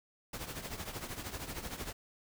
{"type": "noise with tremolo", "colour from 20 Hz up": "pink", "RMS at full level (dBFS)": -39, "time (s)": [0.33, 1.93], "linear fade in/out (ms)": 5, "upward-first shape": "triangle", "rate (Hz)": 13, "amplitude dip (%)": 75, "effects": []}